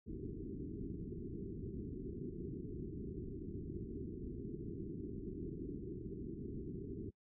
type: low-pass noise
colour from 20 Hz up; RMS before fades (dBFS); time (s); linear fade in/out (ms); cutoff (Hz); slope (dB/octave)
white; -45; 0.06-7.11; 20; 410; 96
effects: noise-tail reverb RT60 0.1 s tail -25 dB re dry